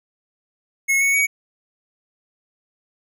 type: tone with pitch steps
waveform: square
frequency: 2180 / 2216 / 2252 Hz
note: C#7 / C#7 / C#7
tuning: -29 / -1 / +27 cents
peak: -16 dBFS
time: 0.88-1.27 s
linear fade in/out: 20 ms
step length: 130 ms
effects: none